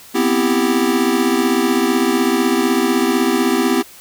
square chord, C major seventh, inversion third, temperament equal with one note detuned, 245.7 / 261.6 / 329.6 / 392 Hz, B3 / C4 / E4 / G4, -9 / 0 / 0 / 0 cents, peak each -20 dBFS, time 0.14-3.83 s, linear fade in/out 20 ms, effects white hiss -41 dBFS RMS until 4 s

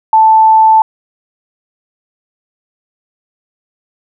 sine tone, 880 Hz, A5, in tune, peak -3 dBFS, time 0.13-0.82 s, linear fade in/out 2 ms, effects none

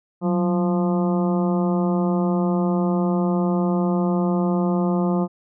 harmonic tone with a mistuned harmonic, 174.61 Hz, F3, in tune, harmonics 1 / 2 / 3 / 4 / 5 / 6 / 7, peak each -19 / -25 / -29 / -31 / -33 / -35 / -36 dBFS, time 0.21-5.28 s, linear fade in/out 50 ms, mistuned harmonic 1, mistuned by +83 cents, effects none

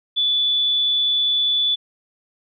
sine tone, 3465 Hz, A7, 27 cents flat, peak -16 dBFS, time 0.16-1.76 s, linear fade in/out 20 ms, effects none

